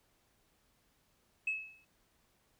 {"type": "tone with exponential decay", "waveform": "sine", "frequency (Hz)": 2589, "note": "E7", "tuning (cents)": -32, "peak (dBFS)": -28, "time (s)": [1.47, 1.85], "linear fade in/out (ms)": 5, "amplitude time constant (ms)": 82, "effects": ["tanh soft clip ceiling -26 dBFS", "pink hiss -73 dBFS RMS until 2.59 s"]}